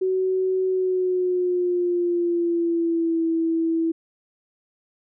sine tone with pitch glide, 374.8 to 328.2 Hz, F#4 to E4, +22 to -8 cents, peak -19 dBFS, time 0.01-3.92 s, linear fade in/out 10 ms, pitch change -230 cents, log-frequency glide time 0.67-3.24 s, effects none

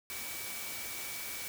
sine tone in noise, 2286 Hz, D7, 47 cents flat, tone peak -46 dBFS, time 0.1-1.48 s, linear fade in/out 0 ms, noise white, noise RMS -41 dBFS, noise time 0.1-1.48 s, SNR -8 dB, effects none

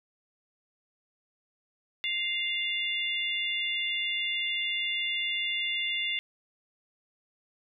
harmonic tone, 698.5 Hz, F5, in tune, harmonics 3 / 4 / 5, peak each -32 / -32 / -33 dBFS, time 2.04-6.19 s, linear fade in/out 0 ms, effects none

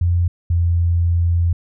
sine tone pair in turn, 87 / 85.55 Hz, F2 / F2, -6 / -35 cents, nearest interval unison, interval 29 cents, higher first, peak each -13 dBFS, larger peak neither, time 0.01-0.28 / 0.5-1.53 s, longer second, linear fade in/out 5 ms, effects none

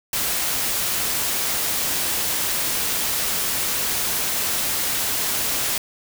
white noise, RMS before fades -23 dBFS, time 0.13-5.78 s, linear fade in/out 2 ms, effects none

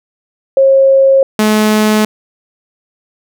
sine / sawtooth tone pair in turn, 540 / 214.3 Hz, C#5 / A3, -45 / -45 cents, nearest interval octave + major third, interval 1600 cents, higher first, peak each -4 dBFS, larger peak neither, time 0.57-1.23 / 1.39-2.05 s, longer neither, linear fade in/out 2 ms, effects none

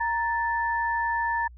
sine tone pair together, 932.3 / 1760 Hz, A#5 / A6, 0 / 0 cents, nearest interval major seventh, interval 1100 cents, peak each -25 / -28 dBFS, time 0-1.48 s, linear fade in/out 10 ms, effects added 60 Hz sine -44 dBFS peak until 1.57 s

